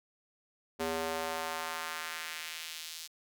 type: tone with high-pass filter sweep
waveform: square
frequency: 81.2 Hz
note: E2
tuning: 26 cents flat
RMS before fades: -38 dBFS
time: 0.79-3.08 s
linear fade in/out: 20 ms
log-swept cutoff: 360 to 4500 Hz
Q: 1.2
effects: none